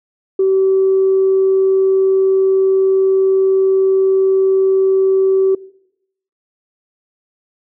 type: tone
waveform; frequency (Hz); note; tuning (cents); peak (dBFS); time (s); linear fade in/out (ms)
sine; 383.2; G4; -39; -9; 0.39-5.55; 5
effects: noise-tail reverb RT60 0.8 s tail -21 dB re dry + tanh soft clip ceiling -5 dBFS